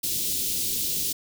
white band-stop noise, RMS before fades -27 dBFS, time 0.03-1.13 s, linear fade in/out 10 ms, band 400 to 3200 Hz, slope 24 dB/octave, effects none

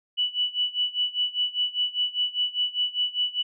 sine tone with tremolo, 2960 Hz, F#7, in tune, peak -20 dBFS, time 0.17-3.43 s, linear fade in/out 20 ms, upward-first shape sine, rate 5 Hz, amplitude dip 90%, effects none

